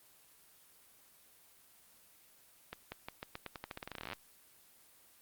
accelerating click train, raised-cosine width 0.3 ms, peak -25 dBFS, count 24, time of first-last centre 2.73-4.132 s, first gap 190 ms, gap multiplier 0.87, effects white hiss -63 dBFS RMS until 5.21 s + Opus 24 kbps

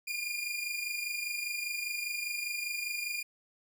sawtooth tone pair together, 2398 / 2423 Hz, D7 / D#7, +36 / -47 cents, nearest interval unison, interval 17 cents, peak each -35 / -32 dBFS, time 0.07-3.23 s, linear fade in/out 10 ms, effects none

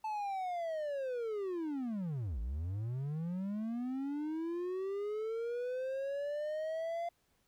triangle linear two-way sweep, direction down then up, 880 to 52.6 to 690 Hz, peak -33 dBFS, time 0.04-7.09 s, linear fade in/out 5 ms, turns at 2.4 s, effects pink hiss -75 dBFS RMS until 7.47 s

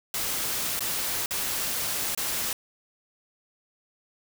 white noise with dropouts, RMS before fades -29 dBFS, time 0.14-2.53 s, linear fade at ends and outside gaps 2 ms, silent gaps 0.793-0.806 / 1.26-1.308 / 2.149-2.175 s, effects none

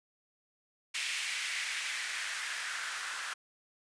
blue noise with band-pass filter sweep, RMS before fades -37 dBFS, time 0.94-3.34 s, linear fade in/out 10 ms, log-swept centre 2400 to 1400 Hz, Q 2.5, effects resampled to 22050 Hz

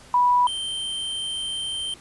sine / square tone pair in turn, 982 / 3127 Hz, B5 / G7, -10 / -5 cents, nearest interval octave + minor sixth, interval 2005 cents, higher second, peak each -15 / -27 dBFS, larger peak first, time 0.14-0.47 / 0.47-1.94 s, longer second, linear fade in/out 2 ms, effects pink hiss -48 dBFS RMS until 2 s + resampled to 24000 Hz

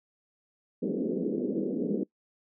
pink band-pass noise, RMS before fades -30 dBFS, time 0.82-2.04 s, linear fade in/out 10 ms, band 190 to 470 Hz, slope 48 dB/octave, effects noise-tail reverb RT60 0.1 s tail -22 dB re dry

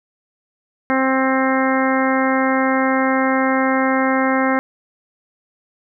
harmonic tone, 264 Hz, C4, 16 cents sharp, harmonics 1 / 2 / 3 / 4 / 5 / 6 / 7 / 8, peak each -18 / -21 / -23 / -24 / -25 / -26 / -26 / -27 dBFS, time 0.9-4.59 s, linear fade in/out 0 ms, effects none

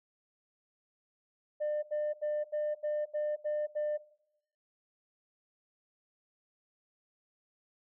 sine tone bursts, 600 Hz, D5, 37 cents sharp, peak -28 dBFS, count 8, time 1.6-3.979 s, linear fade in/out 20 ms, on 230 ms, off 77 ms, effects noise-tail reverb RT60 0.7 s tail -17 dB re dry + tanh soft clip ceiling -28 dBFS

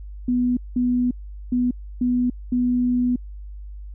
sine tone bursts at uneven times, 246.9 Hz, B3, in tune, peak -17 dBFS, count 5, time 0.28-0.57 / 0.76-1.11 / 1.52-1.71 / 2.01-2.3 / 2.52-3.16 s, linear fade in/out 5 ms, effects added 50 Hz sine -33 dBFS peak until 3.94 s

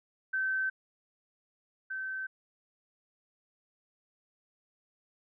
sine tone pair in turn, 1541 / 1541 Hz, G6 / G6, -30 / -30 cents, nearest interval unison, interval 0 cents, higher neither, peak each -28 / -34 dBFS, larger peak first, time 0.33-0.7 / 1.9-2.27 s, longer neither, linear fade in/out 10 ms, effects none

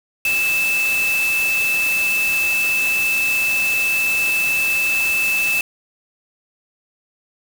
sine tone in noise, 2629 Hz, E7, 5 cents flat, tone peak -16 dBFS, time 0.25-5.61 s, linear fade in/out 2 ms, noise white, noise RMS -27 dBFS, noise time 0.25-5.61 s, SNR +8 dB, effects none

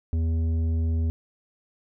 sine tone with tanh clipping, 81.5 Hz, E2, 19 cents flat, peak -23 dBFS, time 0.13-1.1 s, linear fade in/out 0 ms, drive 9 dB, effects none

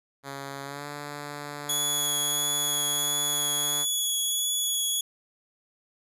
5% pulse tone with pitch glide, 138.7 to 145.6 Hz, C#3 to D3, +1 to -15 cents, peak -24 dBFS, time 0.23-3.86 s, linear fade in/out 50 ms, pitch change +84 cents, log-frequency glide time 0.63-0.87 s
15% pulse tone with vibrato, 3377 Hz, G#7, 28 cents sharp, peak -18 dBFS, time 1.69-5.01 s, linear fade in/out 5 ms, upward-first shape triangle, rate 1.5 Hz, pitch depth 14 cents each way
effects resampled to 32000 Hz

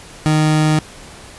30% pulse tone, 154.4 Hz, D#3, 13 cents flat, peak -9 dBFS, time 0.26-0.79 s, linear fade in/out 0 ms, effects pink hiss -38 dBFS RMS until 1.38 s + resampled to 24000 Hz

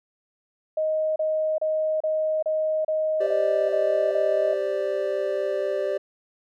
sine tone bursts, 625 Hz, D#5, 8 cents sharp, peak -21 dBFS, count 9, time 0.77-4.536 s, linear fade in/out 5 ms, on 390 ms, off 32 ms
triangle chord, G suspended fourth, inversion none, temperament equal, 392 / 523.3 / 587.3 Hz, G4 / C5 / D5, 0 / 0 / 0 cents, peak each -26 / -28 / -24 dBFS, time 3.2-5.98 s, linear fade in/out 10 ms
effects none

